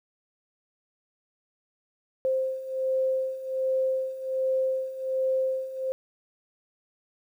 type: beating tone pair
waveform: sine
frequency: 523.3 / 524.6 Hz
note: C5 / C5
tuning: 0 / +4 cents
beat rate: 1.3 Hz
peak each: -30 / -26 dBFS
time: 2.25-5.92 s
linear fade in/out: 0 ms
effects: 10-bit